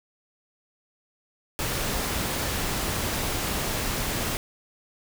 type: noise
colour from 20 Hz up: pink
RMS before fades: -28 dBFS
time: 1.59-4.37 s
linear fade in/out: 0 ms
effects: none